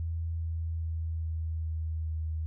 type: tone with pitch steps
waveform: sine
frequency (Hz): 82.41 / 81.79 / 81.18 / 80.57 / 79.97 / 79.37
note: E2 / E2 / E2 / E2 / D#2 / D#2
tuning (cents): 0 / -13 / -26 / -39 / +48 / +35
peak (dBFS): -30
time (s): 0-2.46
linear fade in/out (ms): 0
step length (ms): 410
effects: none